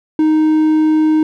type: tone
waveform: triangle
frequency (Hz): 311.1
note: D#4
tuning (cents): 0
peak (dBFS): -7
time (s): 0.19-1.23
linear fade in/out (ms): 2
effects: none